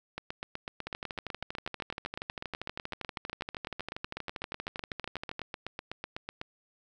two click trains, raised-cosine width 0.3 ms, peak -20 / -20 dBFS, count 58 / 51, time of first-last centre 0.87-5.394 / 0.18-6.414 s, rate 12.6 / 8.02 Hz, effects none

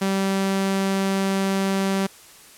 sawtooth tone, 194 Hz, G3, 18 cents flat, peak -16 dBFS, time 0.01-2.07 s, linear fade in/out 10 ms, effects white hiss -47 dBFS RMS until 2.57 s + low-pass 12000 Hz 12 dB/octave

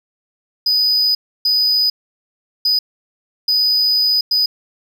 triangle tone bursts at uneven times, 4978 Hz, D#8, in tune, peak -11 dBFS, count 5, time 0.66-1.15 / 1.45-1.9 / 2.65-2.79 / 3.48-4.21 / 4.31-4.46 s, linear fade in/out 5 ms, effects none

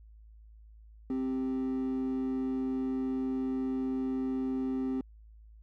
triangle tone pair together, 261.6 / 392 Hz, C4 / G4, 0 / 0 cents, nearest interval perfect fifth, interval 700 cents, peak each -27 / -36 dBFS, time 1.1-5.01 s, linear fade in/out 2 ms, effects tanh soft clip ceiling -24 dBFS + added 54 Hz sine -51 dBFS peak until 5.62 s

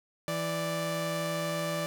sawtooth tone pair together, 164.81 / 587.3 Hz, E3 / D5, 0 / 0 cents, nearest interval octave + minor seventh, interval 2200 cents, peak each -30 / -28 dBFS, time 0.28-1.86 s, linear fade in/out 0 ms, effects none

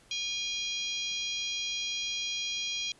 harmonic tone with a mistuned harmonic, 814 Hz, G#5, 35 cents flat, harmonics 3 / 4 / 5 / 6 / 7 / 8, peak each -38 / -34 / -40 / -44 / -41 / -45 dBFS, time 0.11-2.92 s, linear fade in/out 2 ms, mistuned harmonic 8, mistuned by +17 cents, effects pink hiss -60 dBFS RMS until 2.99 s + resampled to 24000 Hz

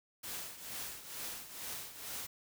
white noise with tremolo, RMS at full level -41 dBFS, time 0.23-2.27 s, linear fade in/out 10 ms, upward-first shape triangle, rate 2.2 Hz, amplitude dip 75%, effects none

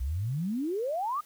sine exponential sweep, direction up, 58.7 to 1261 Hz, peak -28 dBFS, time 0-1.21 s, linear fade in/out 10 ms, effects white hiss -58 dBFS RMS until 1.25 s

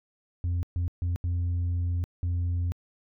sine tone bursts at uneven times, 87.31 Hz, F2, in tune, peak -22 dBFS, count 5, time 0.44-0.63 / 0.76-0.88 / 1.02-1.16 / 1.24-2.04 / 2.23-2.72 s, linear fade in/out 0 ms, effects tanh soft clip ceiling -24 dBFS

